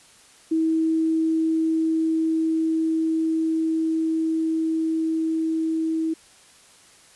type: tone with level ramp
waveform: sine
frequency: 321.8 Hz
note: E4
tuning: 42 cents flat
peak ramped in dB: -18 to -21 dBFS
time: 0.51-6.14 s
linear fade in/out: 10 ms
effects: white hiss -52 dBFS RMS until 7.15 s + resampled to 24000 Hz